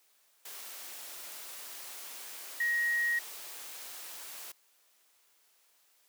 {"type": "tone in noise", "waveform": "sine", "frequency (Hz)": 1888, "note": "A#6", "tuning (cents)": 22, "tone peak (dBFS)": -27, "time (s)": [2.6, 3.19], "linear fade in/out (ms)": 5, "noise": "white", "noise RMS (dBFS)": -45, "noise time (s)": [0.45, 4.52], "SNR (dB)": 15, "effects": ["white hiss -68 dBFS RMS until 6.08 s", "high-pass 400 Hz 12 dB/octave"]}